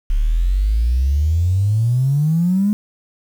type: exponential sweep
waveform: triangle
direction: up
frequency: 34.65 to 212.1 Hz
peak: -9 dBFS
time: 0.1-2.73 s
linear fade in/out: 0 ms
effects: tanh soft clip ceiling -11 dBFS + 7-bit